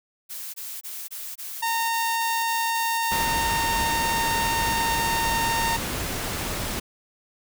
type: noise bursts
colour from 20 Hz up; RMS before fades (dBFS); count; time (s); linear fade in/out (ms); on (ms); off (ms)
blue; -35; 11; 0.29-3.26; 20; 250; 22
type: tone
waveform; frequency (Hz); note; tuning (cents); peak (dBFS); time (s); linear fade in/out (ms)
sawtooth; 918; A#5; -27; -19; 1.62-5.77; 10
type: noise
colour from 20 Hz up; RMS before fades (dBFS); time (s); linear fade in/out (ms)
pink; -29; 3.11-6.8; 10
effects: none